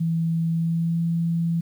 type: tone with pitch glide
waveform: sine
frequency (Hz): 164.81 to 167.5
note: E3 to E3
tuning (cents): 0 to +28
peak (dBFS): -20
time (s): 0-1.61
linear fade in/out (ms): 10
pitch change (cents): +28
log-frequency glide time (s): 0.5-1
effects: 9-bit